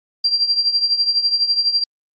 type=tone with tremolo; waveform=sine; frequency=4736 Hz; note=D8; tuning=14 cents sharp; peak=-11 dBFS; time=0.24-1.84 s; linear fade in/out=5 ms; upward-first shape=triangle; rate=12 Hz; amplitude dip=80%; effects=Opus 32 kbps